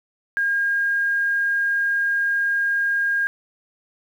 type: tone with quantisation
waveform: sine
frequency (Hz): 1619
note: G#6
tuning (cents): -45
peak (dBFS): -18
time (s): 0.37-3.27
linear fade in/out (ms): 0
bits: 8
effects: none

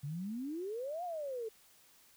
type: exponential two-way sweep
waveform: sine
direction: up then down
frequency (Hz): 136 to 731 to 430.2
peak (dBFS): -37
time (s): 0.03-1.49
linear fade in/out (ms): 10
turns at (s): 1.04
effects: white hiss -64 dBFS RMS until 2.16 s

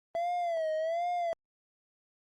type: tone with vibrato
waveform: triangle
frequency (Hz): 666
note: E5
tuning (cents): +18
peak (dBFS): -27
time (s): 0.15-1.33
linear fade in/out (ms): 0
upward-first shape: sine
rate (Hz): 1.3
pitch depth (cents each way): 110
effects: Opus 24 kbps

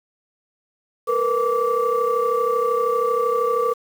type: tone cluster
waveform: sine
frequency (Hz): 459.5 / 492.3 / 1162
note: A#4 / B4 / D6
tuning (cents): -25 / -6 / -19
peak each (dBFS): -21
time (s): 1.07-3.74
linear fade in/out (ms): 20
effects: tanh soft clip ceiling -10 dBFS + 7-bit

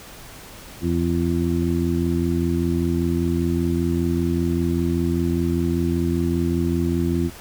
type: harmonic tone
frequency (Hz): 85.1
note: F2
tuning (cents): -44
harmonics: 1 / 2 / 3 / 4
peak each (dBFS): -24 / -24 / -24 / -24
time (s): 0.81-7.31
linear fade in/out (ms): 50
effects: pink hiss -41 dBFS RMS until 7.4 s

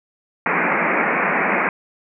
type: band-pass noise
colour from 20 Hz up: white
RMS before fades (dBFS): -19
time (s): 0.46-1.69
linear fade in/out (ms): 2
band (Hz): 160 to 2400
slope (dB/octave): 96
effects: none

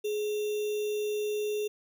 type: tone with sample-and-hold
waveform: sine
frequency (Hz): 420.6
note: G#4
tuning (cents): +22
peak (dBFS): -28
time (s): 0.04-1.68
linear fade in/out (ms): 10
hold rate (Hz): 3150
effects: none

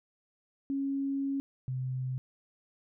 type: tone pair in turn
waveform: sine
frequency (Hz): 275.2 / 129.09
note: C#4 / C3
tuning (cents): -12 / -23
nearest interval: octave + minor second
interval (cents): 1311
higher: first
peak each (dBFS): -29 / -31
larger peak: first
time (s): 0.7-1.4 / 1.68-2.18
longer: first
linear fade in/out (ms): 0
effects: none

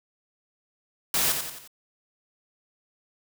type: noise with echo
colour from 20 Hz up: white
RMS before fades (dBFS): -24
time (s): 1.14-1.32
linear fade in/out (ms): 2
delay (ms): 89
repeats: 4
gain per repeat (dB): -6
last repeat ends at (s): 1.676
effects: none

